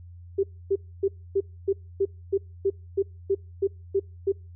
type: tone bursts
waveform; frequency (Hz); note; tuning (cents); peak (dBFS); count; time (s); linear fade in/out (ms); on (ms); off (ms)
sine; 392; G4; 0; -19; 13; 0.38-4.322; 10; 54; 270
effects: noise-tail reverb RT60 0.3 s tail -26 dB re dry + added 87 Hz sine -42 dBFS peak until 4.55 s